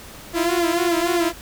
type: tone with flanger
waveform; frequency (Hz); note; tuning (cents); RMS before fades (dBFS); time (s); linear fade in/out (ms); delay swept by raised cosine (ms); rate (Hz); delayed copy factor
sawtooth; 343; F4; -31; -20; 0.33-1.33; 50; 0.71 to 6.71; 3.5; -0.8
effects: pink hiss -40 dBFS RMS until 1.41 s